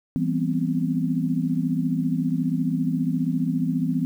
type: chord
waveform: sine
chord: C major seventh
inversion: first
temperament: equal with one note detuned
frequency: 165.48 / 196 / 246.9 / 261.6 Hz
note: E3 / G3 / B3 / C4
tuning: +7 / 0 / 0 / 0 cents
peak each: -25 / -30 / -26 / -26 dBFS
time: 0.16-4.05 s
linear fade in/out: 0 ms
effects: 9-bit